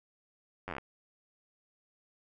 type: slowing click train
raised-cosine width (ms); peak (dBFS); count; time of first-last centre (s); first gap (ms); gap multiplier
0.5; -23; 9; 0.68-0.783; 10; 1.07
effects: none